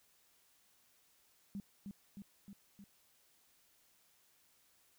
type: tone with echo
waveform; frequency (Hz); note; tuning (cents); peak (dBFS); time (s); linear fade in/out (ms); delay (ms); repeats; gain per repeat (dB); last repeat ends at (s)
sine; 200; G3; +35; -40; 1.55-1.6; 0; 310; 4; -3; 2.84
effects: white hiss -71 dBFS RMS until 4.98 s